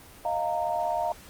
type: chord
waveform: sine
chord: Eb suspended second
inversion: none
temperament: equal with one note detuned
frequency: 622.3 / 698.5 / 922.7 Hz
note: Eb5 / F5 / Bb5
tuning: 0 / 0 / -18 cents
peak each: -31 / -28 / -30 dBFS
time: 0.25-1.12 s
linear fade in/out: 2 ms
effects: pink hiss -49 dBFS RMS until 1.29 s + Opus 24 kbps

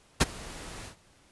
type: noise with ADSR envelope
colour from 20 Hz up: pink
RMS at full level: -18 dBFS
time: 0.2-0.96 s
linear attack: 14 ms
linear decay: 29 ms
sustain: -24 dB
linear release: 110 ms
effects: pink hiss -61 dBFS RMS until 1.31 s + resampled to 24000 Hz

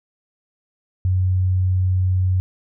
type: tone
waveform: sine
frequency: 92.5 Hz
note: F#2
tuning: in tune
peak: -15 dBFS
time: 1.05-2.4 s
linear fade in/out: 0 ms
effects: none

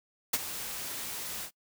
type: noise with ADSR envelope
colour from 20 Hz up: white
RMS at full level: -25 dBFS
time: 0.33-1.51 s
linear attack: 9 ms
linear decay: 33 ms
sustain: -13 dB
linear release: 78 ms
effects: noise-tail reverb RT60 0.1 s tail -24 dB re dry

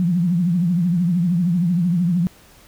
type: tone with vibrato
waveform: sine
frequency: 174.61 Hz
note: F3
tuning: in tune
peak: -15 dBFS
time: 0-2.27 s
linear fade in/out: 0 ms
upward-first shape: triangle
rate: 13 Hz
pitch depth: 140 cents each way
effects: pink hiss -49 dBFS RMS until 2.67 s

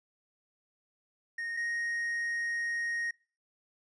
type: tone pair in turn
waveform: triangle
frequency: 1855 / 1869 Hz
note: A#6 / A#6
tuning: -9 / +4 cents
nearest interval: unison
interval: 13 cents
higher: second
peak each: -32 / -29 dBFS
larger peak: second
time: 1.38-1.57 / 1.57-3.11 s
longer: second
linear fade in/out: 5 ms
effects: noise-tail reverb RT60 0.4 s tail -25 dB re dry + resampled to 22050 Hz

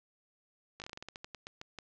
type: slowing click train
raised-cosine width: 0.2 ms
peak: -26 dBFS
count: 15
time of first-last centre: 0.8-1.787 s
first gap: 18 ms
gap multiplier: 1.19
effects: low-pass 7000 Hz 12 dB/octave + 11-bit

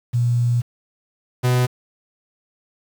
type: tone pair in turn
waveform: sine / 45% pulse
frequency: 120 / 125.01 Hz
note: B2 / B2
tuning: -49 / +21 cents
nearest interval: minor second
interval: 70 cents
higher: second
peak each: -15 dBFS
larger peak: neither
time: 0.13-0.62 / 1.43-1.67 s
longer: first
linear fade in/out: 20 ms
effects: 7-bit

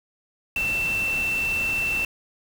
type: tone in noise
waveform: sine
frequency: 2678 Hz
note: E7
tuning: 27 cents sharp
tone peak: -22 dBFS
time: 0.56-2.05 s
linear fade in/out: 2 ms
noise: pink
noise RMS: -35 dBFS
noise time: 0.56-2.05 s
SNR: +10 dB
effects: none

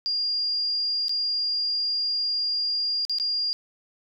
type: tone with dropouts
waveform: sine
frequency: 4813 Hz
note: D8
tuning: 42 cents sharp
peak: -23 dBFS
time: 0.06-3.53 s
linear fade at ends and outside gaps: 0 ms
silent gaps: 1.083-1.094 / 3.051-3.096 / 3.185-3.199 s
effects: none

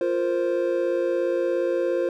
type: chord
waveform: triangle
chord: F suspended fourth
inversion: none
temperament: equal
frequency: 349.2 / 466.2 / 523.3 Hz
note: F4 / Bb4 / C5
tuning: 0 / 0 / 0 cents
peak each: -23 / -27 / -22 dBFS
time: 0.01-2.09 s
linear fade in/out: 2 ms
effects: none

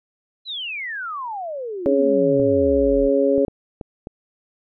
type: exponential sweep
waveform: sine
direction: down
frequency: 4109 to 36.71 Hz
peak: -26 dBFS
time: 0.45-3.1 s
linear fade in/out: 50 ms
type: harmonic tone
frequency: 138.59 Hz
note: C#3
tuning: in tune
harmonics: 2 / 3 / 4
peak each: -20 / -19 / -18 dBFS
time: 1.86-3.45 s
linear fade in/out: 0 ms
type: clicks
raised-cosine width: 2 ms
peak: -18 dBFS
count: 5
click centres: 2.398 / 3.38 / 3.482 / 3.812 / 4.071 s
effects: none

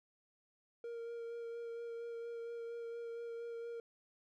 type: tone with vibrato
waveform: triangle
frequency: 466.2 Hz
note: A#4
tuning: in tune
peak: -40 dBFS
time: 0.84-3.8 s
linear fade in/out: 2 ms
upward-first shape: sine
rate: 4.3 Hz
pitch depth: 14 cents each way
effects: none

